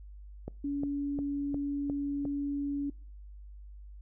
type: click train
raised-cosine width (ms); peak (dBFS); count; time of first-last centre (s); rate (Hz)
2; -24; 6; 0.48-2.253; 2.82
type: tone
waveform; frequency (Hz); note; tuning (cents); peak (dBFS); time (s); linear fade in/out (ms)
sine; 283.8; C#4; +41; -30; 0.64-2.9; 5
effects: noise-tail reverb RT60 0.4 s tail -25 dB re dry + added 50 Hz sine -45 dBFS peak until 4.01 s